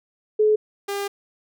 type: tone pair in turn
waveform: sine / sawtooth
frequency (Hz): 427.4 / 401.3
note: G#4 / G4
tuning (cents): +50 / +41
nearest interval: minor second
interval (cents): 109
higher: first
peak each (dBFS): -14 / -21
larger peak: first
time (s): 0.39-0.56 / 0.88-1.08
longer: second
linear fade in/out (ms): 10
effects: none